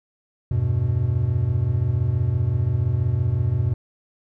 triangle chord, E minor, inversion none, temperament equal with one note detuned, 82.41 / 97.6 / 123.47 Hz, E2 / G2 / B2, 0 / -7 / 0 cents, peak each -25 / -21 / -19 dBFS, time 0.51-3.74 s, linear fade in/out 5 ms, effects none

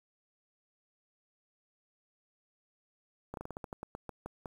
slowing click train, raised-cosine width 1 ms, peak -26 dBFS, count 13, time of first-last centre 3.34-4.458 s, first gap 32 ms, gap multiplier 1.18, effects 9-bit

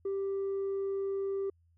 triangle tone with tanh clipping, 392 Hz, G4, in tune, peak -31 dBFS, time 0.05-1.5 s, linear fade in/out 5 ms, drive 6 dB, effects added 84 Hz sine -64 dBFS peak until 1.77 s

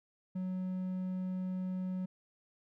triangle tone, 185 Hz, F#3, in tune, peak -32 dBFS, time 0.35-2.06 s, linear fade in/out 10 ms, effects none

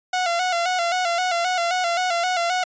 sawtooth tone with vibrato, 709 Hz, F5, 26 cents sharp, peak -16 dBFS, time 0.13-2.64 s, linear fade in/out 5 ms, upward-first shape square, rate 3.8 Hz, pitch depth 61 cents each way, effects resampled to 16000 Hz

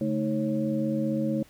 sine tone cluster, 142.4 / 219 / 314.6 / 545 Hz, C#3 / A3 / D#4 / C#5, +47 / -8 / +19 / -29 cents, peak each -33 / -27 / -30 / -32 dBFS, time 0.01-1.43 s, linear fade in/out 2 ms, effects pink hiss -57 dBFS RMS until 1.49 s

